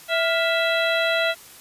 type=harmonic tone with a mistuned harmonic; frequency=659.3 Hz; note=E5; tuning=in tune; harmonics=1 / 2 / 3 / 4 / 5 / 6; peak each=-22 / -25 / -27 / -28 / -29 / -30 dBFS; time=0.08-1.35 s; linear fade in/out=50 ms; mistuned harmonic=2; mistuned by=+110 cents; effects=white hiss -45 dBFS RMS until 1.6 s + resampled to 32000 Hz